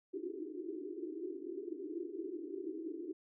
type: band-pass noise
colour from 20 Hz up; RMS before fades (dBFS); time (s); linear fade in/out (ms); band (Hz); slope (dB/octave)
pink; -43; 0.13-3.13; 5; 300 to 400; 96
effects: none